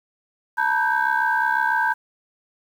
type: tone cluster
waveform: sine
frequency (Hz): 890 / 958 / 1532 / 1598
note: A5 / A#5 / G6 / G6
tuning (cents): +20 / +47 / -40 / +33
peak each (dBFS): -23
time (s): 0.57-1.94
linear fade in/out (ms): 20
effects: tanh soft clip ceiling -9 dBFS + 8-bit